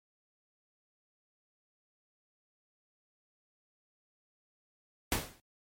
pink noise with exponential decay, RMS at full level -27 dBFS, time 5.12-5.4 s, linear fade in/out 1 ms, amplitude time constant 60 ms, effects MP3 64 kbps

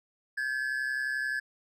triangle tone pair together, 1574.6 / 1706 Hz, G6 / G#6, +7 / +46 cents, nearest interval minor second, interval 139 cents, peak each -32 / -29 dBFS, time 0.37-1.4 s, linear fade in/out 10 ms, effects none

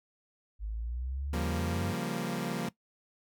sine exponential sweep, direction up, 50.8 to 98 Hz, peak -33 dBFS, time 0.59-1.95 s, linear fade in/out 50 ms
sawtooth chord, G half-diminished seventh, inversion second, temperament equal with one note detuned, 138.59 / 173.21 / 196 / 233.1 Hz, Db3 / F3 / G3 / Bb3, 0 / -14 / 0 / 0 cents, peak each -36 / -32 / -36 / -32 dBFS, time 1.33-2.69 s, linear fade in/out 5 ms
effects noise-tail reverb RT60 0.1 s tail -18 dB re dry

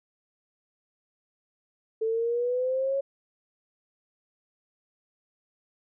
sine exponential sweep, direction up, 440 to 554.4 Hz, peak -24 dBFS, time 2.01-3.01 s, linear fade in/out 10 ms, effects none

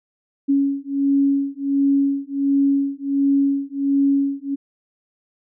sine beating tone pair, 277.2 / 278.6 Hz, C#4 / C#4, 0 / +9 cents, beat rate 1.4 Hz, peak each -19 dBFS, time 0.48-4.56 s, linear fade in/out 20 ms, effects none

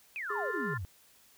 sine exponential sweep, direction down, 2616 to 79.6 Hz, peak -35 dBFS, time 0.16-0.85 s, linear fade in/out 0 ms
sine chord, F major, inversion second, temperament equal, 1046.5 / 1396.9 / 1760 Hz, C6 / F6 / A6, 0 / 0 / 0 cents, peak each -40 / -39 / -37 dBFS, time 0.29-0.78 s, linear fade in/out 10 ms
triangle tone, 412.6 Hz, G#4, 11 cents flat, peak -35 dBFS, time 0.3-0.74 s, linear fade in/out 5 ms
effects white hiss -62 dBFS RMS until 1.37 s

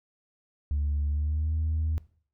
sine tone with pitch glide, 72.7 to 78.82 Hz, D2 to D#2, -17 to +23 cents, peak -23 dBFS, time 0.71-1.98 s, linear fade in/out 0 ms, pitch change +140 cents, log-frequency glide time 1.08-1.54 s, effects noise-tail reverb RT60 0.5 s tail -20 dB re dry + tanh soft clip ceiling -22 dBFS

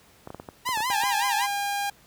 clicks, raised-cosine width 1 ms, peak -23 dBFS, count 10, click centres 0.274 / 0.304 / 0.346 / 0.399 / 0.488 / 0.69 / 0.774 / 0.805 / 0.901 / 1.036 s
sawtooth tone with vibrato, 936 Hz, A#5, 7 cents sharp, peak -21 dBFS, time 0.65-1.47 s, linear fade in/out 20 ms, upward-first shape sine, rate 5.3 Hz, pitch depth 170 cents each way
sawtooth tone, 807 Hz, G#5, 50 cents flat, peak -22 dBFS, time 0.9-1.9 s, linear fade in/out 5 ms
effects pink hiss -56 dBFS RMS until 2.06 s + high-pass 60 Hz 12 dB/octave

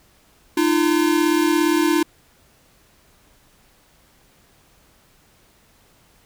square tone pair together, 304.2 / 341.5 Hz, D#4 / F4, -39 / -39 cents, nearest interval major second, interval 200 cents, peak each -19 dBFS, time 0.57-2.03 s, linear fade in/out 5 ms, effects pink hiss -56 dBFS RMS until 6.25 s

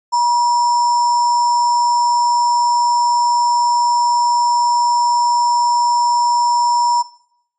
sine tone with sample-and-hold, 962 Hz, B5, 46 cents flat, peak -11 dBFS, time 0.12-7.03 s, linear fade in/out 20 ms, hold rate 6300 Hz, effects noise-tail reverb RT60 0.7 s tail -18 dB re dry + resampled to 16000 Hz

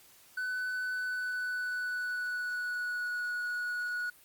triangle tone with pitch glide, 1502 to 1460.9 Hz, F#6 to F#6, +26 to -22 cents, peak -30 dBFS, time 0.37-4.1 s, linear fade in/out 5 ms, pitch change -48 cents, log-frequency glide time 0.88-3.27 s, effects white hiss -59 dBFS RMS until 4.24 s + Opus 48 kbps

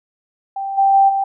sine tone with level steps, 784 Hz, G5, in tune, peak -21 / -10 / -8 / -15 dBFS, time 0.56-1.24 s, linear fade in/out 5 ms, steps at 0.77 / 0.93 / 1.08 s, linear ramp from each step 20 ms, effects none

